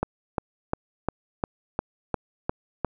click train, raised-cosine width 1 ms, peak -10 dBFS, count 9, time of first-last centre 0.03-2.847 s, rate 2.84 Hz, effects none

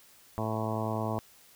harmonic tone, 109.8 Hz, A2, 3 cents flat, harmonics 1 / 2 / 3 / 4 / 5 / 6 / 7 / 8 / 9 / 10, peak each -34 / -36 / -40 / -40 / -41 / -37 / -41 / -41 / -40 / -43 dBFS, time 0.38-1.19 s, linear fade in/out 0 ms, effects white hiss -58 dBFS RMS until 1.55 s

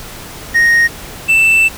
triangle tone pair in turn, 1864.7 / 2658 Hz, A#6 / E7, 0 / +14 cents, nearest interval tritone, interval 614 cents, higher second, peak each -5 dBFS, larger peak neither, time 0.54-0.88 / 1.28-1.69 s, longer second, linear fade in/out 20 ms, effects pink hiss -30 dBFS RMS until 1.77 s

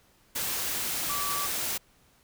sine tone in noise, 1155 Hz, D6, 29 cents flat, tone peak -32 dBFS, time 1.09-1.47 s, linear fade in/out 10 ms, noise white, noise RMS -31 dBFS, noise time 0.35-1.78 s, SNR -4 dB, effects pink hiss -63 dBFS RMS until 2.23 s

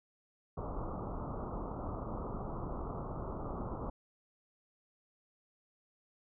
pink low-pass noise, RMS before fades -40 dBFS, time 0.57-3.9 s, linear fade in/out 5 ms, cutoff 1300 Hz, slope 96 dB/octave, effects none

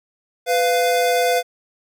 square tone pair together, 498.8 / 696.4 Hz, B4 / F5, +17 / -5 cents, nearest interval tritone, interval 578 cents, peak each -19 dBFS, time 0.46-1.43 s, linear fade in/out 50 ms, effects none

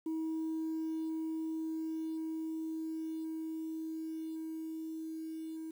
sine tone with level ramp, 320 Hz, D#4, 49 cents sharp, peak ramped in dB -31 to -39 dBFS, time 0.06-5.71 s, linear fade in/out 5 ms, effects tanh soft clip ceiling -32 dBFS + 10-bit

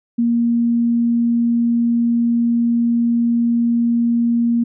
sine tone, 235 Hz, A#3, 14 cents sharp, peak -13 dBFS, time 0.18-4.64 s, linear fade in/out 10 ms, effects none

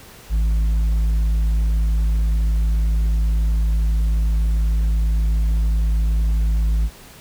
sine tone with tanh clipping, 53.9 Hz, A1, 35 cents flat, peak -16 dBFS, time 0.29-6.9 s, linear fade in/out 50 ms, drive 5 dB, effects pink hiss -43 dBFS RMS until 7.2 s

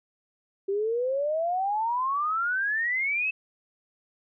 sine exponential sweep, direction up, 386 to 2635 Hz, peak -24 dBFS, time 0.68-3.31 s, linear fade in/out 10 ms, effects none

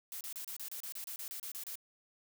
blue noise bursts, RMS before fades -43 dBFS, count 14, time 0.12-1.755 s, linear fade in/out 0 ms, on 88 ms, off 31 ms, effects none

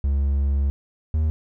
triangle tone pair in turn, 69.6 / 77.88 Hz, C#2 / D#2, +8 / +2 cents, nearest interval major second, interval 194 cents, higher second, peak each -16 dBFS, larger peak neither, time 0.04-0.7 / 1.14-1.3 s, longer first, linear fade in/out 0 ms, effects none

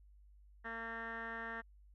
10% pulse tone with low-pass filter, 228 Hz, A#3, 38 cents flat, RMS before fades -44 dBFS, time 0.64-1.62 s, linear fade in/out 20 ms, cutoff 1800 Hz, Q 9.5, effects added 50 Hz sine -59 dBFS peak until 1.94 s

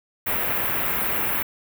white band-stop noise, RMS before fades -24 dBFS, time 0.26-1.43 s, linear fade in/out 10 ms, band 2500 to 14000 Hz, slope 24 dB/octave, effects none

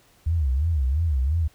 sine tone with vibrato, 73.42 Hz, D2, in tune, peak -19 dBFS, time 0.26-1.48 s, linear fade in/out 10 ms, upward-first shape sine, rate 2.9 Hz, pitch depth 250 cents each way, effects pink hiss -58 dBFS RMS until 1.54 s

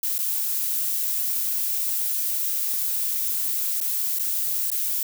violet noise with dropouts, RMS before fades -25 dBFS, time 0.03-5.03 s, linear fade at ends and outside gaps 2 ms, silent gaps 0.182-0.188 / 3.803-3.812 / 4.188-4.195 / 4.703-4.716 s, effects none

